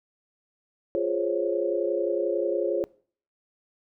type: chord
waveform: sine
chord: Db major seventh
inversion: first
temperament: equal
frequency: 349.2 / 415.3 / 523.3 / 554.4 Hz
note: F4 / Ab4 / C5 / Db5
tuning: 0 / 0 / 0 / 0 cents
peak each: -28 / -29 / -31 / -28 dBFS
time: 0.95-2.84 s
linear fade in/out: 0 ms
effects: noise-tail reverb RT60 0.5 s tail -23 dB re dry